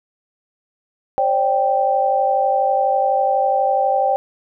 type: chord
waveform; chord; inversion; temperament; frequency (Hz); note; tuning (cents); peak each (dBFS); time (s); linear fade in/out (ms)
sine; C suspended second; none; equal with one note detuned; 535.2 / 587.3 / 784; C5 / D5 / G5; +39 / 0 / 0; -20 / -22 / -16; 1.18-4.16; 0
effects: none